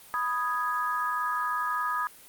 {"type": "chord", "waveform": "sine", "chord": "G# minor", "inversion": "first", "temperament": "equal", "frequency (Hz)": [987.8, 1244.5, 1661.2], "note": ["B5", "D#6", "G#6"], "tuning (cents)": [0, 0, 0], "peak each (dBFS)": [-32, -28, -33], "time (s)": [0.14, 2.07], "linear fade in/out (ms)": 0, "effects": ["white hiss -51 dBFS RMS until 2.28 s", "Opus 32 kbps"]}